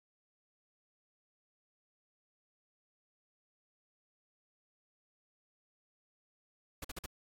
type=noise bursts; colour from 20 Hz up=pink; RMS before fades=-42 dBFS; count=4; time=6.82-7.061 s; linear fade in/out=5 ms; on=25 ms; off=47 ms; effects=AAC 64 kbps